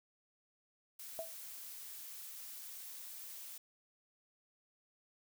blue noise, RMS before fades -49 dBFS, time 0.99-3.58 s, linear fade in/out 5 ms
sine tone with exponential decay, 653 Hz, E5, 17 cents flat, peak -35 dBFS, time 1.19-1.34 s, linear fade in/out 0 ms, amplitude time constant 32 ms
effects none

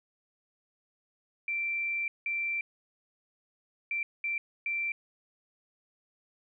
sine tone bursts at uneven times, 2349 Hz, D7, in tune, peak -29 dBFS, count 5, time 1.48-2.08 / 2.26-2.61 / 3.91-4.03 / 4.24-4.38 / 4.66-4.92 s, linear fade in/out 2 ms, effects none

